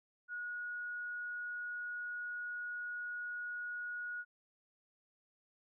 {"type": "tone", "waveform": "sine", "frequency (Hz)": 1452, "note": "F#6", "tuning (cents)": -33, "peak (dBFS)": -39, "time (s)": [0.28, 4.25], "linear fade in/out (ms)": 50, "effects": []}